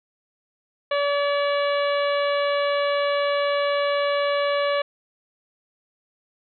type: harmonic tone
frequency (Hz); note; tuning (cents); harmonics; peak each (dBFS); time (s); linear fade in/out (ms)
572; D5; -46; 1 / 2 / 3 / 4 / 5 / 6 / 7; -21 / -27 / -31 / -33 / -35 / -37 / -38; 0.91-4.82; 5
effects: none